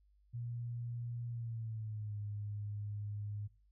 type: tone with pitch glide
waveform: sine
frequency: 119 to 103.6 Hz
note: A#2 to G#2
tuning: +36 to -4 cents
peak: -39 dBFS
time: 0.33-3.48 s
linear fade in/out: 20 ms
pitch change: -240 cents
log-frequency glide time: 1.28-2.17 s
effects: noise-tail reverb RT60 0.3 s tail -21 dB re dry + added 50 Hz sine -66 dBFS peak until 3.71 s